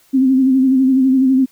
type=tone with vibrato; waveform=sine; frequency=262.8 Hz; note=C4; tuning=8 cents sharp; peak=-9 dBFS; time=0.13-1.46 s; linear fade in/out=20 ms; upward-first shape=sine; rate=12 Hz; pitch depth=46 cents each way; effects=white hiss -53 dBFS RMS until 1.51 s